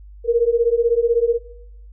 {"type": "beating tone pair", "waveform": "sine", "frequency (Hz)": [460.1, 476.1], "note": ["A#4", "A#4"], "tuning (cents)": [-23, 37], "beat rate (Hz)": 16, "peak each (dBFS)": -17, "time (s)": [0.24, 1.39], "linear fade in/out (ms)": 50, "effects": ["noise-tail reverb RT60 0.8 s tail -17 dB re dry", "added 50 Hz sine -38 dBFS peak until 1.92 s"]}